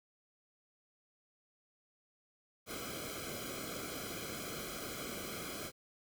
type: noise with comb filter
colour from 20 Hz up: pink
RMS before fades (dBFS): -43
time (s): 2.66-5.72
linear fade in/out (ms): 50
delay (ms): 1.1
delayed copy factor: -1
effects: none